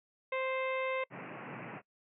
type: harmonic tone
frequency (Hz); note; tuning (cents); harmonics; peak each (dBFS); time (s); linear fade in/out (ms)
523.3; C5; 0; 1 / 2 / 3 / 4 / 5 / 6 / 7; -34 / -39 / -48 / -39 / -44 / -55 / -55; 0.32-1.04; 5
type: band-pass noise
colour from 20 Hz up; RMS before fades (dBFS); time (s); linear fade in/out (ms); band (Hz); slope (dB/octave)
pink; -45; 1.1-1.82; 50; 120 to 2700; 96
effects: noise-tail reverb RT60 0.1 s tail -23 dB re dry